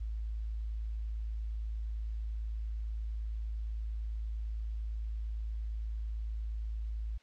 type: tone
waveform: sine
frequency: 54.4 Hz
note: A1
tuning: 19 cents flat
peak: -34 dBFS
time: 0-7.18 s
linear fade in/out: 10 ms
effects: white hiss -66 dBFS RMS until 7.22 s + low-pass 4000 Hz 12 dB/octave